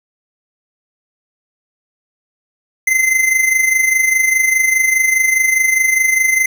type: tone with amplitude modulation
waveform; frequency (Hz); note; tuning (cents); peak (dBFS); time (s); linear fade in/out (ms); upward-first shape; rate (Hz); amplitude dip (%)
square; 2066; C7; -22; -9; 2.87-6.46; 5; sine; 24.9; 60
effects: none